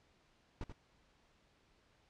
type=noise with echo; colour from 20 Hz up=brown; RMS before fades=-41 dBFS; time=0.61-0.64 s; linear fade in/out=2 ms; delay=84 ms; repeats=1; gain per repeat=-7 dB; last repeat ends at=0.724 s; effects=pink hiss -71 dBFS RMS until 2.09 s + low-pass 5000 Hz 12 dB/octave